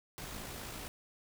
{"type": "noise with amplitude modulation", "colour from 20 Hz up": "pink", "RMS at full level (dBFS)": -43, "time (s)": [0.18, 0.88], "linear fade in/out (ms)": 0, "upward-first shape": "sine", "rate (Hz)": 55.6, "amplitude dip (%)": 30, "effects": []}